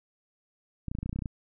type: clicks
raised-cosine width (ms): 5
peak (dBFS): -21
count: 12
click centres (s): 0.883 / 0.915 / 0.951 / 0.987 / 1.03 / 1.06 / 1.094 / 1.129 / 1.16 / 1.19 / 1.222 / 1.258
effects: none